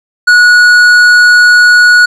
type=tone with tanh clipping; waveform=sine; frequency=1460 Hz; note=F#6; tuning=24 cents flat; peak=-3 dBFS; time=0.27-2.06 s; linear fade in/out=10 ms; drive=10 dB; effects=none